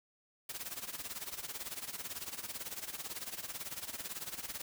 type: noise with tremolo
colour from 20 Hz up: white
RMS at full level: -40 dBFS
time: 0.49-4.62 s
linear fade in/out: 5 ms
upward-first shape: sine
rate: 18 Hz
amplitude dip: 80%
effects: none